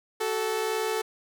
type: tone pair together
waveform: sawtooth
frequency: 376.6 / 438.3 Hz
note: F#4 / A4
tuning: +31 / -7 cents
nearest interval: minor third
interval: 262 cents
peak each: -29 / -23 dBFS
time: 0.2-1.02 s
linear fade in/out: 10 ms
effects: none